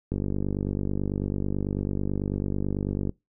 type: click train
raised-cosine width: 3 ms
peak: -15 dBFS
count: 147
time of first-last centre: 0.12-3.094 s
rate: 49.1 Hz
effects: noise-tail reverb RT60 0.2 s tail -23 dB re dry